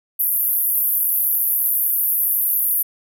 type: band-pass noise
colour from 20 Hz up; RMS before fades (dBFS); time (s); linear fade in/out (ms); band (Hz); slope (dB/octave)
white; -19; 0.19-2.83; 10; 11000 to 15000; 96
effects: none